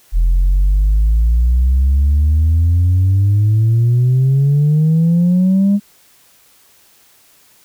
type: exponential sweep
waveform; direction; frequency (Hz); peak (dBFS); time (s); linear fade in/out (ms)
sine; up; 41.02 to 205.1; -7; 0.12-5.8; 50
effects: tanh soft clip ceiling -7 dBFS + white hiss -50 dBFS RMS until 7.64 s